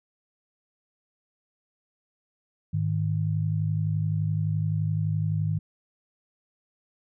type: tone pair together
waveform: sine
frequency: 103.8 / 155.52 Hz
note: G#2 / D#3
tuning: 0 / 0 cents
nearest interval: perfect fifth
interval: 700 cents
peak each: -26 dBFS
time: 2.73-5.59 s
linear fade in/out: 10 ms
effects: none